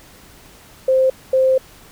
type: tone bursts at uneven times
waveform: sine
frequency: 523.3 Hz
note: C5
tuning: in tune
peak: -11 dBFS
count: 2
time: 0.88-1.1 / 1.33-1.58 s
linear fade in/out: 5 ms
effects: pink hiss -45 dBFS RMS until 1.91 s